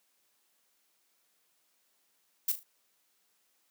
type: noise with echo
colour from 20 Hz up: violet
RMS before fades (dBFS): -28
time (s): 2.48-2.52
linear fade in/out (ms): 5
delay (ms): 38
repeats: 3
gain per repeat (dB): -10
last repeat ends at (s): 2.634
effects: white hiss -73 dBFS RMS until 3.7 s + high-pass 200 Hz 12 dB/octave